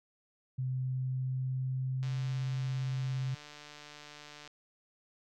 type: tone with pitch glide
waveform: sine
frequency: 129.1 to 130.52 Hz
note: C3 to C3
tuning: -23 to -4 cents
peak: -31 dBFS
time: 0.58-3.35 s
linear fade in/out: 10 ms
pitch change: +19 cents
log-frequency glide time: 0.76-2.02 s
type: click train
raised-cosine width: 0.2 ms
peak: -32 dBFS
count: 363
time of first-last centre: 2.03-4.476 s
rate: 148 Hz
effects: none